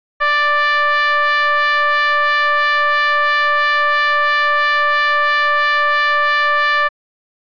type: ring-modulated tone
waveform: square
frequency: 293.7 Hz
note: D4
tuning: in tune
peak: -10 dBFS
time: 0.2-6.89 s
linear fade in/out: 20 ms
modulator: 1470 Hz
effects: resampled to 11025 Hz